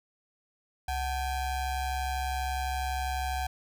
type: ring-modulated tone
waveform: square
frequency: 405.1 Hz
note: G#4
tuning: 43 cents flat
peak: -27 dBFS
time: 0.88-3.47 s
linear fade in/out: 5 ms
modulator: 339 Hz
effects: none